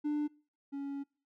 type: tone pair in turn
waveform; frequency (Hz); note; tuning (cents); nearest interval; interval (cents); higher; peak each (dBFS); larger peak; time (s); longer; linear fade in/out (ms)
triangle; 296.9 / 279.5; D4 / C#4; +19 / +14; minor second; 105; first; -27 / -34; first; 0.04-0.28 / 0.72-1.04; second; 20
effects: noise-tail reverb RT60 0.4 s tail -25 dB re dry + tanh soft clip ceiling -24 dBFS